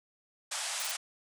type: band-pass noise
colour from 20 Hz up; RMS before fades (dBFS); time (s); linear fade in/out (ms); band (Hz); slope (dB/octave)
white; -36; 0.51-0.97; 10; 600 to 9600; 48
type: noise bursts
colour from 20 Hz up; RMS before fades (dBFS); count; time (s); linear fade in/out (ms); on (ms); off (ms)
blue; -39; 3; 0.8-0.914; 0; 22; 24
effects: none

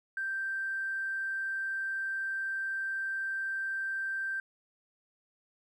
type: tone with tanh clipping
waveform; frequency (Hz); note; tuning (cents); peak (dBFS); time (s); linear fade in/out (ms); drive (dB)
triangle; 1568; G6; 0; -31; 0.17-4.4; 2; 2
effects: none

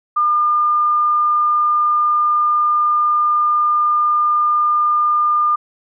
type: tone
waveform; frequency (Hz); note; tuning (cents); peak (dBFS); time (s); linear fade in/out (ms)
sine; 1206; D6; +46; -12; 0.16-5.56; 10
effects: none

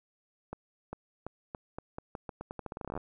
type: accelerating click train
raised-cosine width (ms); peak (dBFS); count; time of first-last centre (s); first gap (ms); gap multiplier
1; -24; 23; 0.53-2.976; 400; 0.84
effects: none

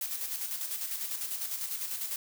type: noise with tremolo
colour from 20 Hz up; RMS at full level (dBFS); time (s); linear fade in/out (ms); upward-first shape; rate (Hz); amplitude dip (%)
blue; -34; 0.01-2.16; 2; square; 10; 45
effects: none

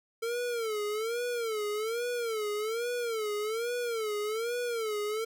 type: tone with vibrato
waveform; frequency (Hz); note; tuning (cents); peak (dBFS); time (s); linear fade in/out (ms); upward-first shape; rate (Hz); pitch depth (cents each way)
square; 450.2; A4; +40; -31; 0.22-5.25; 10; sine; 1.2; 140
effects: none

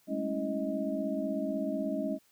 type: tone cluster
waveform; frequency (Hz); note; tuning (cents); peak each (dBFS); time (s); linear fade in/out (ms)
sine; 200.5 / 216.6 / 276.4 / 326.5 / 627; G3 / A3 / C#4 / E4 / D#5; +39 / -27 / -5 / -17 / +13; -38 / -38 / -34 / -39 / -35; 0.07-2.19; 50
effects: white hiss -67 dBFS RMS until 2.31 s

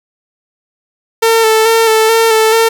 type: tone with vibrato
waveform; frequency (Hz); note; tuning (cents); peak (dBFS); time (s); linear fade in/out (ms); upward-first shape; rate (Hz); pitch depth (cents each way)
sawtooth; 446.8; A4; +27; -3; 1.22-2.69; 10; square; 2.3; 25
effects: 7-bit

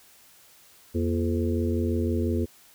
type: harmonic tone with a mistuned harmonic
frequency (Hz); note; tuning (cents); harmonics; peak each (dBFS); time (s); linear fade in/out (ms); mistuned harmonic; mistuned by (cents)
85.8; F2; -30; 1 / 3 / 4 / 5 / 6; -26 / -28 / -30 / -32 / -38; 0.94-2.46; 20; 3; -130
effects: white hiss -55 dBFS RMS until 2.74 s

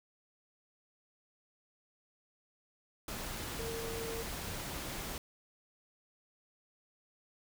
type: tone in noise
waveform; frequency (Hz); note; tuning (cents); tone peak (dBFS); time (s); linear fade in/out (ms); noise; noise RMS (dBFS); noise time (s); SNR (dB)
sine; 456.6; A#4; -36; -40; 3.59-4.23; 2; pink; -41; 3.08-5.18; -2
effects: none

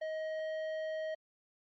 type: tone with tanh clipping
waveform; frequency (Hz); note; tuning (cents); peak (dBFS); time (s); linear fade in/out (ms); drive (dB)
sine; 630; D#5; +21; -37; 0.01-1.15; 10; 10
effects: Opus 24 kbps

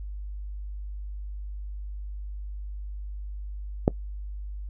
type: click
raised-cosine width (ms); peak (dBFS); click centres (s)
2; -4; 3.879
effects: noise-tail reverb RT60 0.1 s tail -21 dB re dry + added 50 Hz sine -33 dBFS peak until 4.69 s

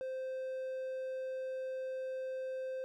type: tone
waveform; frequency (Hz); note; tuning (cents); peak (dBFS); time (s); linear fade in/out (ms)
triangle; 521; C5; -7; -35; 0.01-2.84; 0
effects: none

